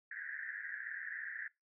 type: band-pass noise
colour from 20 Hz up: pink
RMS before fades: -44 dBFS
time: 0.11-1.48 s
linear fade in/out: 5 ms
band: 1600 to 1900 Hz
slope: 96 dB/octave
effects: noise-tail reverb RT60 0.2 s tail -21 dB re dry